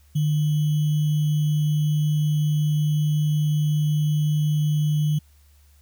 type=tone with sample-and-hold; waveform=sine; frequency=150.9 Hz; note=D3; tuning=47 cents sharp; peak=-18 dBFS; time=0.15-5.19 s; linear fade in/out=10 ms; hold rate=3150 Hz; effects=added 72 Hz sine -52 dBFS peak until 5.81 s + white hiss -62 dBFS RMS until 5.81 s